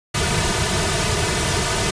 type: noise with comb filter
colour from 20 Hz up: pink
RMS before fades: -20 dBFS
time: 0.14-1.91 s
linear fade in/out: 10 ms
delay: 3.7 ms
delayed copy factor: -0.95
effects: resampled to 22050 Hz